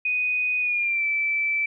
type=tone with pitch glide; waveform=sine; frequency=2489 to 2322 Hz; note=D#7 to D7; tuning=0 to -20 cents; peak=-21 dBFS; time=0.05-1.66 s; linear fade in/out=5 ms; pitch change=-120 cents; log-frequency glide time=0.6-1.05 s; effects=none